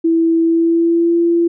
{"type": "tone with pitch glide", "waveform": "sine", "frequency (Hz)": [329.6, 339.7], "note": ["E4", "F4"], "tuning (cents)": [0, -48], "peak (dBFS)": -10, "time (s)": [0.04, 1.48], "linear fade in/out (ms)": 10, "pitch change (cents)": 52, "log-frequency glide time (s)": [0.42, 1.16], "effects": []}